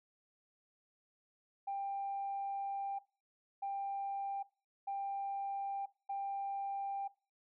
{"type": "tone bursts at uneven times", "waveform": "sine", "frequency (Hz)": 792, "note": "G5", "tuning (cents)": 18, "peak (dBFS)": -35, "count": 4, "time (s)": [[1.67, 2.99], [3.62, 4.43], [4.87, 5.86], [6.09, 7.08]], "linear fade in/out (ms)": 10, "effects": ["noise-tail reverb RT60 0.3 s tail -20 dB re dry", "tanh soft clip ceiling -32 dBFS"]}